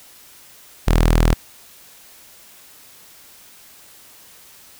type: tone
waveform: sawtooth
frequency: 40.33 Hz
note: E1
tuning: 37 cents flat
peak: -8 dBFS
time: 0.87-1.34 s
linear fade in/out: 10 ms
effects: white hiss -46 dBFS RMS until 4.79 s